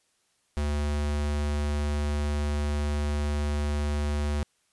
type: tone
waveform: square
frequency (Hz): 73.5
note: D2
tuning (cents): +2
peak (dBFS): -26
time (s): 0.57-4.43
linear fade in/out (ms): 0
effects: white hiss -70 dBFS RMS until 4.72 s + resampled to 24000 Hz